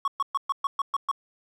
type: tone bursts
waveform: triangle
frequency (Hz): 1111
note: C#6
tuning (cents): +4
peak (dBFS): -20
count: 8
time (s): 0.05-1.114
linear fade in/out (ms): 2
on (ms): 28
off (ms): 120
effects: none